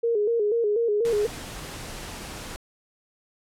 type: tone with vibrato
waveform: sine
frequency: 440 Hz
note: A4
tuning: in tune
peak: -20 dBFS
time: 0.03-1.27 s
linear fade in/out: 10 ms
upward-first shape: square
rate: 4.1 Hz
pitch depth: 98 cents each way
type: noise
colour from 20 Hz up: pink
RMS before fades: -37 dBFS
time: 1.05-2.56 s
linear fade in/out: 0 ms
effects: low-pass 11000 Hz 12 dB/octave